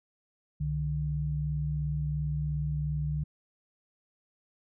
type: tone pair together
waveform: sine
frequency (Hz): 66.44 / 149.3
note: C2 / D3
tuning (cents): +27 / +29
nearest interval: octave + major second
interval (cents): 1402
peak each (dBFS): -34 / -29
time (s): 0.6-3.24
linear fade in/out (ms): 10
effects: none